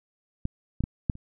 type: clicks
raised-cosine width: 5 ms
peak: -15 / -16 / -15 / -11 / -30 dBFS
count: 5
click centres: 0.454 / 0.806 / 0.839 / 1.098 / 1.154 s
effects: none